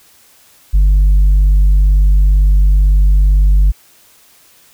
sine tone, 48.94 Hz, G1, 2 cents flat, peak -3 dBFS, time 0.73-3.72 s, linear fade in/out 20 ms, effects tanh soft clip ceiling -5 dBFS + white hiss -47 dBFS RMS until 4.73 s

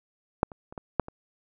clicks, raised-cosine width 1 ms, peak -6 / -28 / -29 / -22 / -7 / -25 dBFS, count 6, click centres 0.431 / 0.518 / 0.725 / 0.778 / 0.997 / 1.084 s, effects none

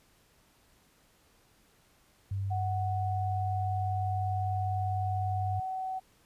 sine tone, 98 Hz, G2, in tune, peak -30 dBFS, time 2.31-5.6 s, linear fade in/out 5 ms
sine tone with pitch glide, 742 to 753.7 Hz, F#5 to F#5, +5 to +32 cents, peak -32 dBFS, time 2.5-6 s, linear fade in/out 20 ms, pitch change +27 cents, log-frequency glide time 5.55-5.65 s
effects pink hiss -65 dBFS RMS until 6.25 s + resampled to 32000 Hz

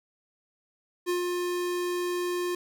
square tone with ADSR envelope, 354.8 Hz, F4, 27 cents sharp, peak -25 dBFS, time 1.06-2.55 s, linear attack 34 ms, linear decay 120 ms, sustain -3 dB, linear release 3 ms, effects 10-bit

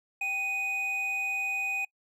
triangle tone pair together, 784 / 2489 Hz, G5 / D#7, 0 / 0 cents, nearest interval octave + minor sixth, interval 2000 cents, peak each -38 / -27 dBFS, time 0.21-1.85 s, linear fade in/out 5 ms, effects noise-tail reverb RT60 0.1 s tail -25 dB re dry

